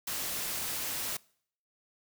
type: noise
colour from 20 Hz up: white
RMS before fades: -35 dBFS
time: 0.07-1.17 s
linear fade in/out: 5 ms
effects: noise-tail reverb RT60 0.6 s tail -24 dB re dry